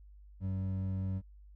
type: tone pair together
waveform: triangle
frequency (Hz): 95 / 190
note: F#2 / F#3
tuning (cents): +46 / +46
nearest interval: octave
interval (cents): 1200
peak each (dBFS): -31 / -37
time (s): 0.4-1.22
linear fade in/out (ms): 50
effects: added 50 Hz sine -52 dBFS peak until 1.55 s